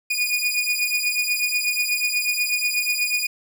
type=beating tone pair; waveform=sawtooth; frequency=2451 / 2459.2 Hz; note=D#7 / D#7; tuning=-27 / -21 cents; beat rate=8.2 Hz; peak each=-20 dBFS; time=0.1-3.27 s; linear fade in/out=10 ms; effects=none